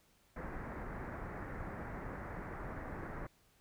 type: low-pass noise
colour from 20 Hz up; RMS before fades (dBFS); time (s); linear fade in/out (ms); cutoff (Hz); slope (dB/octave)
pink; -44; 0.36-3.27; 5; 2000; 48
effects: pink hiss -70 dBFS RMS until 3.6 s